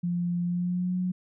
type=tone with pitch glide; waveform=sine; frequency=174.61 to 182.13 Hz; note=F3 to F#3; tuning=0 to -27 cents; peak=-25 dBFS; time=0.03-1.12 s; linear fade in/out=10 ms; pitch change=+73 cents; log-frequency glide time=0.44-0.96 s; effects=none